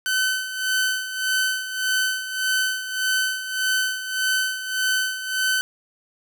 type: tone with tremolo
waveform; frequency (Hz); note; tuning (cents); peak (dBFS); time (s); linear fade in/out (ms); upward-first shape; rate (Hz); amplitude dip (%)
sawtooth; 1521; F#6; +47; -15; 0.06-5.61; 0; sine; 1.7; 70
effects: none